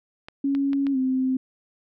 clicks, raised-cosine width 0.3 ms, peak -22 dBFS, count 4, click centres 0.285 / 0.55 / 0.732 / 0.868 s
sine tone with pitch glide, 277.2 to 260.1 Hz, C#4 to C4, 0 to -10 cents, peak -20 dBFS, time 0.44-1.37 s, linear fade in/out 5 ms, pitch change -110 cents, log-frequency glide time 0.92-0.97 s
effects none

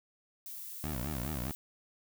violet noise, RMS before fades -44 dBFS, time 0.46-1.55 s, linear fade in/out 0 ms
15% pulse tone with vibrato, 68.2 Hz, C#2, 28 cents flat, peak -29 dBFS, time 0.84-1.51 s, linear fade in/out 0 ms, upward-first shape sine, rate 4.8 Hz, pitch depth 250 cents each way
effects none

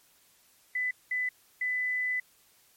sine tone bursts at uneven times, 2000 Hz, B6, 21 cents sharp, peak -27 dBFS, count 3, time 0.75-0.91 / 1.11-1.29 / 1.61-2.2 s, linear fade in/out 5 ms, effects white hiss -63 dBFS RMS until 2.76 s + MP3 64 kbps

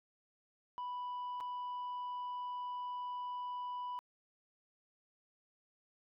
sine tone with dropouts, 987.8 Hz, B5, in tune, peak -36 dBFS, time 0.78-3.99 s, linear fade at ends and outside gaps 0 ms, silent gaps 1.403-1.408 s, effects tanh soft clip ceiling -38 dBFS

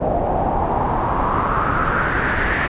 pink noise with low-pass filter sweep, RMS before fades -19 dBFS, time 0-2.68 s, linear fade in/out 20 ms, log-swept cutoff 650 to 1900 Hz, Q 4.5, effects resampled to 8000 Hz

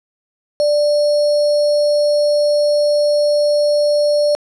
sine tone with sample-and-hold, 589 Hz, D5, 5 cents sharp, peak -11 dBFS, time 0.6-4.35 s, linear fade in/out 0 ms, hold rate 4900 Hz, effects low-pass 8000 Hz 12 dB/octave

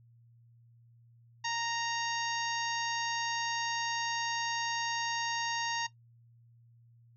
harmonic tone, 930 Hz, A#5, 4 cents flat, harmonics 1 / 2 / 3 / 4 / 5 / 6 / 7, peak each -35 / -38 / -40 / -41 / -42 / -43 / -43 dBFS, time 1.44-5.87 s, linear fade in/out 10 ms, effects noise-tail reverb RT60 0.1 s tail -17 dB re dry + added 117 Hz sine -58 dBFS peak until 7.16 s

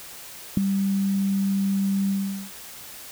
sine tone with ADSR envelope, 196 Hz, G3, in tune, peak -10 dBFS, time 0.57-2.51 s, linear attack 4 ms, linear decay 4 ms, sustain -10 dB, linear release 420 ms, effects white hiss -41 dBFS RMS until 3.11 s

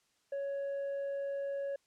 sine tone with tanh clipping, 557 Hz, C#5, 8 cents sharp, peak -35 dBFS, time 0.32-1.76 s, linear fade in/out 5 ms, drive 3 dB, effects white hiss -74 dBFS RMS until 1.86 s + low-pass 8000 Hz 12 dB/octave

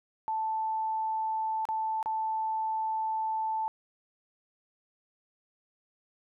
sine tone with dropouts, 880 Hz, A5, in tune, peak -28 dBFS, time 0.28-3.68 s, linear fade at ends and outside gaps 0 ms, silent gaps 1.653-1.688 / 2.028-2.059 s, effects none

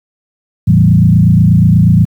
sine tone with frequency modulation, 139.1 Hz, C#3, 6 cents sharp, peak -3 dBFS, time 0.67-2.05 s, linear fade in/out 10 ms, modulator 28.3 Hz, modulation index 1.9, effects high-pass 80 Hz 12 dB/octave + 7-bit

